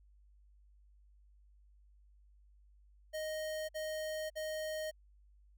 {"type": "tone bursts", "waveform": "square", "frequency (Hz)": 622.3, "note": "D#5", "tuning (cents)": 0, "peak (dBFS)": -38, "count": 3, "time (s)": [3.13, 4.914], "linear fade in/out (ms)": 20, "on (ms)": 560, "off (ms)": 52, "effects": ["added 50 Hz sine -61 dBFS peak until 5.57 s"]}